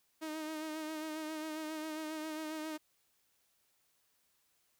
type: tone with vibrato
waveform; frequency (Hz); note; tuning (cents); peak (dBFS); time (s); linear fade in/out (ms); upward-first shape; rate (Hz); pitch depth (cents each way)
sawtooth; 311.9; D#4; +4; -35; 0.21-2.78; 20; sine; 7.4; 34
effects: white hiss -75 dBFS RMS until 4.79 s